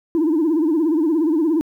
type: tone with vibrato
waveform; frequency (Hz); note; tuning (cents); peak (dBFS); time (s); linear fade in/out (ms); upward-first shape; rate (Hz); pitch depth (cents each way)
sine; 317.9; D#4; +37; -13; 0.15-1.61; 0; sine; 17; 130
effects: tanh soft clip ceiling -12 dBFS + 9-bit